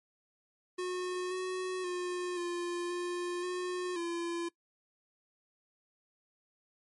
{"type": "tone with pitch steps", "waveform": "square", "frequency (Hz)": [363.4, 369.9, 358.3, 349.2, 353, 361.2, 341.1], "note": ["F#4", "F#4", "F4", "F4", "F4", "F#4", "F4"], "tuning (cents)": [-31, 0, 44, 0, 19, -42, -41], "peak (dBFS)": -34, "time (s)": [0.78, 4.49], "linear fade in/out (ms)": 10, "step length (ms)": 530, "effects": ["noise-tail reverb RT60 0.1 s tail -22 dB re dry", "MP3 48 kbps"]}